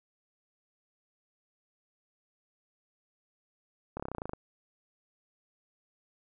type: slowing click train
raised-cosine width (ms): 1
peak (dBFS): -22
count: 12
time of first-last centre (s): 3.97-4.334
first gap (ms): 27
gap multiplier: 1.04
effects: none